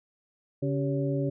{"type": "harmonic tone with a mistuned harmonic", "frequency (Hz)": 140.7, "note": "C#3", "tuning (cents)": 26, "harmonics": [1, 2, 3, 4], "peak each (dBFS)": [-28, -31, -33, -34], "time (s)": [0.62, 1.3], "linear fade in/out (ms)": 10, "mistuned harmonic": 3, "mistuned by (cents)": -130, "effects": []}